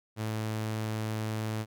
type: tone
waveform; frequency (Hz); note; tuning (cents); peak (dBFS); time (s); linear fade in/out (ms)
sawtooth; 109.2; A2; -13; -27; 0.16-1.66; 50
effects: none